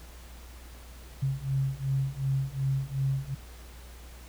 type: beating tone pair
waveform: sine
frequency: 133.9 / 136.6 Hz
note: C3 / C#3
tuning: +40 / -25 cents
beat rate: 2.7 Hz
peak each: -30 / -29 dBFS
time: 1.22-3.35 s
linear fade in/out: 10 ms
effects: added 60 Hz sine -45 dBFS peak until 4.28 s + pink hiss -52 dBFS RMS until 4.28 s